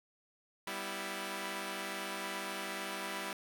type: chord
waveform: 5% pulse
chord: E minor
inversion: first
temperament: equal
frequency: 196 / 246.9 / 329.6 Hz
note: G3 / B3 / E4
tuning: 0 / 0 / 0 cents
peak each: -30 / -35 / -30 dBFS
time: 0.67-3.33 s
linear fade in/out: 2 ms
effects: none